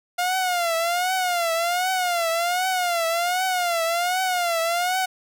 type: tone with vibrato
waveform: sawtooth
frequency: 704 Hz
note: F5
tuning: 14 cents sharp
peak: -17 dBFS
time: 0.18-5.06 s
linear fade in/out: 10 ms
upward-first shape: triangle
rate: 1.3 Hz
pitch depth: 130 cents each way
effects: none